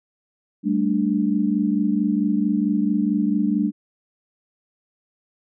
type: chord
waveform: sine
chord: G suspended second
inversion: none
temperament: just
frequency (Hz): 196 / 220.5 / 294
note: G3 / A3 / D4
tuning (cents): 0 / +4 / +2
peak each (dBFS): -22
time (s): 0.63-3.72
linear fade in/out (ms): 50
effects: none